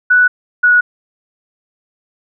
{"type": "tone pair in turn", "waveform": "sine", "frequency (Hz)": [1480, 1463], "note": ["F#6", "F#6"], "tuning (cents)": [0, -20], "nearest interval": "unison", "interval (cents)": 20, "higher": "first", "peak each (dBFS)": -6, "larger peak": "neither", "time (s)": [[0.1, 0.28], [0.63, 0.81]], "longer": "neither", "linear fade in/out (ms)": 10, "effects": []}